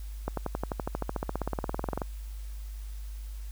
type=accelerating click train; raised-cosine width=1 ms; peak=-16 dBFS; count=28; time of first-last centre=0.28-2.018 s; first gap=93 ms; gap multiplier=0.97; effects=added 51 Hz sine -36 dBFS peak until 3.51 s + white hiss -56 dBFS RMS until 3.51 s